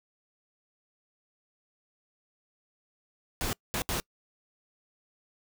pink noise bursts at uneven times, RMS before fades -31 dBFS, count 3, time 3.41-3.53 / 3.74-3.82 / 3.89-4 s, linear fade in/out 0 ms, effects noise-tail reverb RT60 0.1 s tail -26 dB re dry

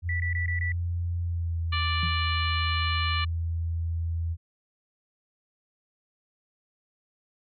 sine tone with pitch glide, 86.4 to 83.22 Hz, F2 to E2, -18 to +17 cents, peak -26 dBFS, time 0.02-4.37 s, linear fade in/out 50 ms, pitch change -65 cents, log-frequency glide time 1.22-1.59 s
sine tone bursts, 1964 Hz, B6, 10 cents flat, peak -29 dBFS, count 5, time 0.09-0.72 s, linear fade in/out 2 ms, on 110 ms, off 20 ms
harmonic tone, 587.3 Hz, D5, in tune, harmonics 2 / 3 / 4 / 5 / 6 / 7, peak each -31 / -35 / -33 / -33 / -40 / -37 dBFS, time 1.72-3.25 s, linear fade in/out 10 ms
sine tone with exponential decay, 164.81 Hz, E3, in tune, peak -27 dBFS, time 2.03-2.22 s, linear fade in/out 0 ms, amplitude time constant 40 ms
effects none

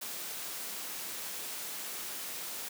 white high-pass noise, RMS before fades -40 dBFS, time 0.01-2.69 s, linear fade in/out 10 ms, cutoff 180 Hz, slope 12 dB/octave, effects none

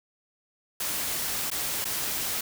white noise with dropouts, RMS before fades -30 dBFS, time 0.8-2.41 s, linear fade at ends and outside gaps 5 ms, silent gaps 1.503-1.514 / 1.844-1.852 s, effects none

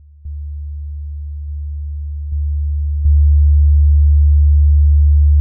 sine tone with level steps, 73.42 Hz, D2, in tune, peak -39 / -22 / -20 / -14 / -6 dBFS, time 0-5.4 s, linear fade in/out 0 ms, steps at 0.25 / 1.48 / 2.32 / 3.05 s, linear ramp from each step 5 ms, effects none

